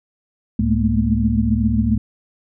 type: tone cluster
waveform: sine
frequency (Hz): 69 / 108 / 212 / 219.5 / 234.4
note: C#2 / A2 / G#3 / A3 / A#3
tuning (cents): -7 / -32 / +36 / -4 / +10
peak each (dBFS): -21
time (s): 0.59-1.98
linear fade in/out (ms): 5
effects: none

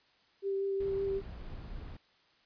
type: tone with vibrato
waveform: sine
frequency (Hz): 392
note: G4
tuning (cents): 0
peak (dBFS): -30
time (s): 0.42-1.22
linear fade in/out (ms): 50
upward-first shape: sine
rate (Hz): 5.3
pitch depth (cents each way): 11
type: noise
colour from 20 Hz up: brown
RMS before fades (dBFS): -44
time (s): 0.8-1.97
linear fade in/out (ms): 5
effects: white hiss -67 dBFS RMS until 2.45 s + resampled to 11025 Hz

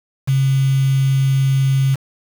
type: tone with quantisation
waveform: sine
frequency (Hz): 134.7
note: C#3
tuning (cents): -49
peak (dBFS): -12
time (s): 0.27-1.96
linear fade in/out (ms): 20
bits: 5
effects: none

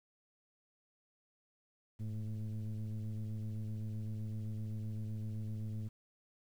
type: tone with frequency modulation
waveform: sine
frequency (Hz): 106.1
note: G#2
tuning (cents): +38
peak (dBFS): -35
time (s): 1.99-5.89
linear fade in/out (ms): 20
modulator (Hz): 110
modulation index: 0.75
effects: tanh soft clip ceiling -36 dBFS + 11-bit

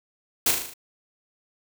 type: noise with echo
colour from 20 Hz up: white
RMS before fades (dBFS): -20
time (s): 0.46-0.51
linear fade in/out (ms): 5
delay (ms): 38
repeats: 6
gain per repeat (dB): -4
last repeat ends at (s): 0.738
effects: none

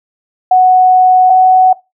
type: tone pair in turn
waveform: sine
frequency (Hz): 740 / 745.1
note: F#5 / F#5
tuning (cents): 0 / +12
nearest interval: unison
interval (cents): 12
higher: second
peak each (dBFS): -3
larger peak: neither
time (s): 0.51-1.3 / 1.3-1.73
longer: first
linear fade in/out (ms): 5
effects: noise-tail reverb RT60 0.2 s tail -18 dB re dry

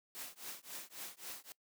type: noise with tremolo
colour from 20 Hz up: white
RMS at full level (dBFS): -44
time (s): 0.15-1.52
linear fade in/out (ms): 0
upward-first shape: triangle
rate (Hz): 3.7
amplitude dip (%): 100
effects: noise-tail reverb RT60 0.1 s tail -22 dB re dry + high-pass 200 Hz 12 dB/octave

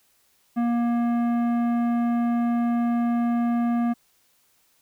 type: tone with tanh clipping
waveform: sine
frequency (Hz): 236.7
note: A#3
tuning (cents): +27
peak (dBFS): -22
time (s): 0.56-3.94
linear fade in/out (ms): 20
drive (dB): 13
effects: white hiss -64 dBFS RMS until 4.81 s

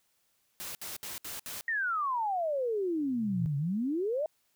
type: noise bursts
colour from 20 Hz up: white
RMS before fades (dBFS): -40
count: 5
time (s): 0.6-1.61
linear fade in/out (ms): 0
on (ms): 150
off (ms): 65
type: exponential two-way sweep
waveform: sine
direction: down then up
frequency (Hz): 1894 to 137.2 to 644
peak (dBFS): -28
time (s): 1.68-4.26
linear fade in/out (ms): 2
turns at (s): 3.57
type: tone with exponential growth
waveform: sine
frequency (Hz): 123.47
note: B2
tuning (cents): 0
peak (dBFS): -28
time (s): 2.95-3.46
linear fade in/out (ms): 0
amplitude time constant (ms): 110
effects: white hiss -73 dBFS RMS until 4.55 s

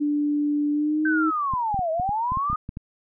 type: tone with pitch glide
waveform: sine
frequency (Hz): 293.7 to 314.8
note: D4 to D#4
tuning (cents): 0 to +20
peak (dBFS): -20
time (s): 0-1.31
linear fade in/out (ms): 20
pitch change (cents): +120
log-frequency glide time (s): 0.72-1.14
type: linear two-way sweep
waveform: sine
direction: down then up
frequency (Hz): 1568 to 626 to 1251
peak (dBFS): -22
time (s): 1.05-2.56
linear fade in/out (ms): 5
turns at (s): 1.91
type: clicks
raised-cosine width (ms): 5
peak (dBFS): -20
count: 11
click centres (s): 1.537 / 1.744 / 1.792 / 1.998 / 2.092 / 2.32 / 2.372 / 2.5 / 2.53 / 2.691 / 2.771
effects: none

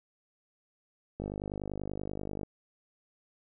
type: click train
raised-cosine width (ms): 2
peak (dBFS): -23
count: 63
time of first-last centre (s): 1.2-2.433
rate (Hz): 50.3
effects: none

